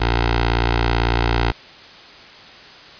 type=tone with notch filter; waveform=10% pulse; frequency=58 Hz; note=A#1; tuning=8 cents flat; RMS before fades=-18 dBFS; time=0-1.52 s; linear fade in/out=10 ms; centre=200 Hz; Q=0.55; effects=white hiss -41 dBFS RMS until 2.99 s + resampled to 11025 Hz